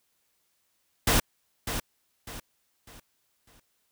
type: noise with echo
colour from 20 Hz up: pink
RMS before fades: -22 dBFS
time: 1.07-1.2 s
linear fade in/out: 5 ms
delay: 600 ms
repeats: 4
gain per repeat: -9 dB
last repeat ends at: 3.6 s
effects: white hiss -73 dBFS RMS until 3.91 s